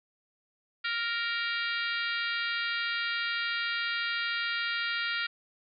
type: harmonic tone with a mistuned harmonic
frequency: 466.2 Hz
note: A#4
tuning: in tune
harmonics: 3 / 4 / 5 / 6 / 7 / 8 / 9 / 10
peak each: -33 / -35 / -37 / -39 / -40 / -41 / -42 / -43 dBFS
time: 0.84-5.27 s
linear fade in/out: 10 ms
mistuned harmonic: 9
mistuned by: -46 cents
effects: none